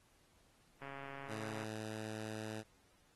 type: click train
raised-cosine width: 0.5 ms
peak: -34 dBFS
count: 114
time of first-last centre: 0.82-1.639 s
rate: 138 Hz
type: tone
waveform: 10% pulse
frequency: 108.9 Hz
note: A2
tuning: 17 cents flat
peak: -34 dBFS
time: 1.27-2.64 s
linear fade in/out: 50 ms
effects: pink hiss -71 dBFS RMS until 3.15 s + AAC 32 kbps